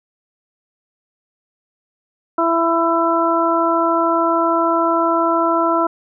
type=harmonic tone; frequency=333.2 Hz; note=E4; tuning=19 cents sharp; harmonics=1 / 2 / 3 / 4; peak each=-19 / -19 / -19 / -19 dBFS; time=2.38-5.87 s; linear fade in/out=5 ms; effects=none